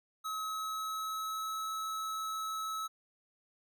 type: tone with pitch glide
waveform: square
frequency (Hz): 1282 to 1296.9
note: E6 to E6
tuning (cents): -49 to -29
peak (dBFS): -36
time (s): 0.24-2.88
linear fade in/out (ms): 20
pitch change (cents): +20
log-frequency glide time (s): 0.42-1.65
effects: none